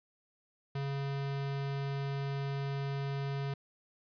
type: tone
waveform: square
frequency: 138.9 Hz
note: C#3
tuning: 4 cents sharp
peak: -34 dBFS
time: 0.75-3.54 s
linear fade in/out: 5 ms
effects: resampled to 11025 Hz + 11-bit